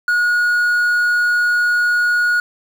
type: tone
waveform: triangle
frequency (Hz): 1448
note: F#6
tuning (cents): -38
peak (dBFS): -11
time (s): 0.08-2.4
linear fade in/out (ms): 2
effects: 7-bit